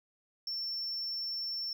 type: tone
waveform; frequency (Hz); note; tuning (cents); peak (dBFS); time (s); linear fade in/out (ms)
sine; 5410; E8; +44; -32; 0.47-1.73; 2
effects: tanh soft clip ceiling -32 dBFS